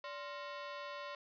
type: ring-modulated tone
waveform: sawtooth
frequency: 814 Hz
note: G#5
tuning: 35 cents flat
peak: -36 dBFS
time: 0.04-1.15 s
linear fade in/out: 2 ms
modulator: 235 Hz
effects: resampled to 11025 Hz + 13-bit